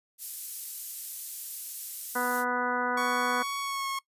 pink high-pass noise, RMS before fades -37 dBFS, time 0.18-2.45 s, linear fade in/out 50 ms, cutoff 11000 Hz, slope 12 dB/octave
harmonic tone, 246.9 Hz, B3, in tune, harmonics 1 / 2 / 3 / 4 / 5 / 6 / 7 / 8, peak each -36 / -34 / -35 / -33 / -35 / -31 / -43 / -43 dBFS, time 2.15-3.43 s, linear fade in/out 10 ms
sawtooth tone with pitch glide, 1117 to 1090.9 Hz, C#6 to C#6, +13 to -28 cents, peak -27 dBFS, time 2.97-3.99 s, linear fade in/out 5 ms, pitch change -41 cents, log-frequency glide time 3.6-3.88 s
effects noise-tail reverb RT60 0.1 s tail -20 dB re dry + resampled to 32000 Hz

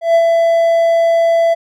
triangle tone with ADSR envelope, 668 Hz, E5, 23 cents sharp, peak -4 dBFS, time 0.01-1.55 s, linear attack 140 ms, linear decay 64 ms, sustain -3 dB, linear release 22 ms, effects none

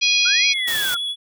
harmonic tone, 826 Hz, G#5, 10 cents flat, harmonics 3 / 4 / 5 / 6 / 7, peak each -18 / -20 / -22 / -24 / -25 dBFS, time 0.01-0.54 s, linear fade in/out 20 ms
sine linear two-way sweep, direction up then down, 1360 to 2311 to 1360 Hz, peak -23 dBFS, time 0.25-0.97 s, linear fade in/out 10 ms, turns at 0.47 s
triangle tone with vibrato, 3384 Hz, G#7, 32 cents sharp, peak -21 dBFS, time 0.51-1.16 s, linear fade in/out 50 ms, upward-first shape triangle, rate 10 Hz, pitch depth 11 cents each way
white noise, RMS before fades -27 dBFS, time 0.67-0.95 s, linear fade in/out 10 ms
effects none

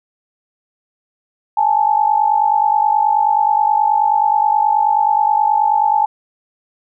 sine tone pair together, 830.6 / 880 Hz, G#5 / A5, 0 / 0 cents, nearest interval minor second, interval 100 cents, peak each -14 dBFS, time 1.57-6.06 s, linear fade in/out 5 ms, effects none

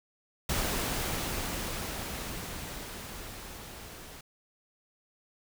pink noise with level ramp, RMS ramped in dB -30 to -47 dBFS, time 0.49-4.21 s, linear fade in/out 5 ms, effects none

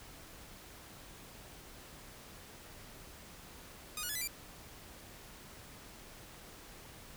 5% pulse tone with pitch steps, 1235 / 1451.8 / 1706.7 / 2006 / 2358 Hz, D#6 / F#6 / G#6 / B6 / D7, -13 / -33 / +47 / +26 / +6 cents, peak -26 dBFS, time 3.97-4.275 s, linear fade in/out 2 ms, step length 61 ms, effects pink hiss -53 dBFS RMS until 7.16 s

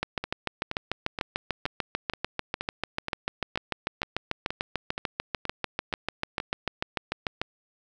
two click trains, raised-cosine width 0.3 ms, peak -11 / -15 dBFS, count 51 / 14, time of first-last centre 0.03-7.416 / 0.24-6.401 s, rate 6.77 / 2.11 Hz, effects none

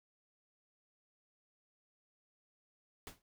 pink noise with exponential decay, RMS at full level -44 dBFS, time 3.07-3.22 s, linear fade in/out 1 ms, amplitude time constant 31 ms, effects none

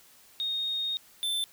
sine / square tone pair in turn, 3712 / 3542 Hz, A#7 / A7, -8 / +11 cents, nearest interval minor second, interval 81 cents, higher first, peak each -28 dBFS, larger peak neither, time 0.4-0.97 / 1.23-1.44 s, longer first, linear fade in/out 0 ms, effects white hiss -57 dBFS RMS until 1.52 s

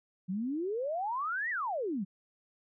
sine exponential two-way sweep, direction up then down, 175.5 to 1999 to 175.5 Hz, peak -31 dBFS, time 0.28-2.05 s, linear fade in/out 20 ms, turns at 1.5 s, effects none

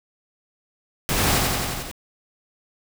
pink noise with echo, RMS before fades -22 dBFS, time 1.09-1.38 s, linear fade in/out 0 ms, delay 89 ms, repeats 6, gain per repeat -2 dB, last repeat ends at 1.914 s, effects none

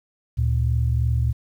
sine tone pair together, 73.42 / 116.54 Hz, D2 / A#2, 0 / 0 cents, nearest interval minor sixth, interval 800 cents, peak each -20 dBFS, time 0.37-1.33 s, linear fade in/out 20 ms, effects tanh soft clip ceiling -10 dBFS + 9-bit

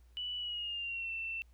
sine tone with pitch glide, 2960 to 2683 Hz, F#7 to E7, 0 to +30 cents, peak -36 dBFS, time 0.17-1.42 s, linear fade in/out 0 ms, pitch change -170 cents, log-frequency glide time 0.37-1.12 s, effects added 60 Hz sine -58 dBFS peak until 1.53 s + pink hiss -74 dBFS RMS until 1.53 s

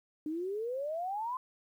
sine exponential sweep, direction up, 297.7 to 1046.5 Hz, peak -33 dBFS, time 0.26-1.37 s, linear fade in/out 2 ms, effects 11-bit

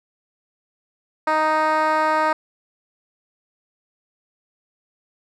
10% pulse tone with band-pass filter, 311.1 Hz, D#4, in tune, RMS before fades -19 dBFS, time 1.27-2.33 s, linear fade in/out 5 ms, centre 950 Hz, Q 1.3, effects none

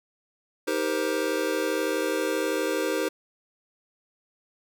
square chord, C minor seventh, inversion first, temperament just, 314 / 392.4 / 470.9 / 523.3 Hz, Eb4 / G4 / Bb4 / C5, +16 / +2 / +18 / 0 cents, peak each -31 dBFS, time 0.67-3.09 s, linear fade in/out 10 ms, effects none

